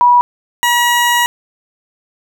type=tone pair in turn; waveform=sine / 20% pulse; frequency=973 / 960.7 Hz; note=B5 / B5; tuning=-26 / -48 cents; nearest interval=unison; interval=22 cents; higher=first; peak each=-5 dBFS; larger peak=neither; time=0.01-0.21 / 0.63-1.26 s; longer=second; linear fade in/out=0 ms; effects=none